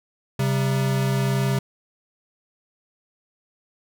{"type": "tone pair together", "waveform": "square", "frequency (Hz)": [133.5, 194.75], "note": ["C3", "G3"], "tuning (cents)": [35, -11], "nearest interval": "perfect fifth", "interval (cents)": 654, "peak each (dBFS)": [-21, -28], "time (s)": [0.39, 1.59], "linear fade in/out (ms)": 5, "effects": []}